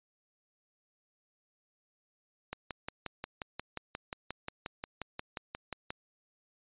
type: click train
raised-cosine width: 0.3 ms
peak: -21 dBFS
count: 20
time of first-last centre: 2.53-5.905 s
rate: 5.63 Hz
effects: resampled to 8000 Hz